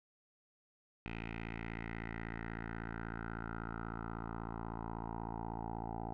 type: tone with low-pass filter sweep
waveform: 10% pulse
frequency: 56.3 Hz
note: A1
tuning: 40 cents sharp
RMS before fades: -43 dBFS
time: 1.06-6.13 s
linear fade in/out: 0 ms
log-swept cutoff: 2500 to 780 Hz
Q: 4.5
effects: none